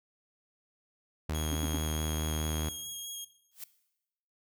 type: tone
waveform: sawtooth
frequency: 77.8 Hz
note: D#2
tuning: in tune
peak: -27 dBFS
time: 1.29-2.69 s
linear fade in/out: 5 ms
type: tone with vibrato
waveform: 15% pulse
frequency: 3278 Hz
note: G#7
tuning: 23 cents flat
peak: -32 dBFS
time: 1.34-3.25 s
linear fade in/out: 10 ms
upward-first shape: square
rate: 4.7 Hz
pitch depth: 10 cents each way
type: tone bursts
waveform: triangle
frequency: 283.6 Hz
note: C#4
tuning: 40 cents sharp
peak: -29 dBFS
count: 3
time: 1.52-1.769 s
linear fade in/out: 5 ms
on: 31 ms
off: 78 ms
type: noise with exponential growth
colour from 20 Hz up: blue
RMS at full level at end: -37 dBFS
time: 3.51-3.64 s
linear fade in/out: 5 ms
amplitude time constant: 28 ms
effects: noise-tail reverb RT60 0.9 s tail -17 dB re dry